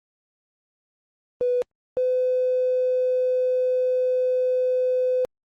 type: tone pair in turn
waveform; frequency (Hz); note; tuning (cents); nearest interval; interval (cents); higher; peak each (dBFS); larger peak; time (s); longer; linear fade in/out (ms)
triangle; 493.9 / 506.9; B4 / B4; 0 / +45; unison; 45; second; -15; neither; 1.41-1.62 / 1.97-5.25; second; 0
effects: tanh soft clip ceiling -17 dBFS + Opus 24 kbps